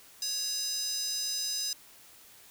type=tone with high-pass filter; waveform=square; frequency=557 Hz; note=C#5; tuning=8 cents sharp; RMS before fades=-33 dBFS; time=0.22-1.73 s; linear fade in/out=2 ms; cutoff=5300 Hz; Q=5.1; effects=white hiss -55 dBFS RMS until 2.5 s